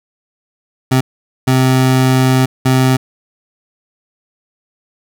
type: tone bursts at uneven times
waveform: 25% pulse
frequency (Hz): 130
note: C3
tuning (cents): -11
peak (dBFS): -5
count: 3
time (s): 0.91-1.01 / 1.47-2.46 / 2.65-2.97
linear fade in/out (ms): 10
effects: none